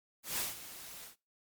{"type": "noise with ADSR envelope", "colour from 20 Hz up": "white", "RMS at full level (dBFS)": -34, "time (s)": [0.23, 1.16], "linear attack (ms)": 150, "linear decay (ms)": 170, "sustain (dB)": -14, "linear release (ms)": 120, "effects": ["noise-tail reverb RT60 0.3 s tail -24 dB re dry", "MP3 96 kbps"]}